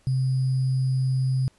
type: tone with sample-and-hold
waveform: sine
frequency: 130.9 Hz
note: C3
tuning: 1 cent sharp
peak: -20 dBFS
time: 0.07-1.48 s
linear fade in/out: 0 ms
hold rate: 4900 Hz
effects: pink hiss -62 dBFS RMS until 1.58 s + resampled to 24000 Hz